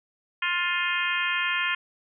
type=harmonic tone with a mistuned harmonic; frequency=351.8 Hz; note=F4; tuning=13 cents sharp; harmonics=3 / 4 / 5 / 6 / 7 / 8 / 9; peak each=-32 / -31 / -29 / -32 / -30 / -34 / -35 dBFS; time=0.42-1.75 s; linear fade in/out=5 ms; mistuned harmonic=7; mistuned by=+26 cents; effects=none